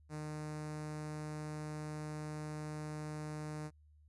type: tone with notch filter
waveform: sawtooth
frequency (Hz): 152.4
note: D#3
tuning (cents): -36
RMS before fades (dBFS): -43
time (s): 0.09-3.71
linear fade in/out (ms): 50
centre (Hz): 3200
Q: 1.3
effects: added 75 Hz sine -61 dBFS peak until 4.08 s + resampled to 24000 Hz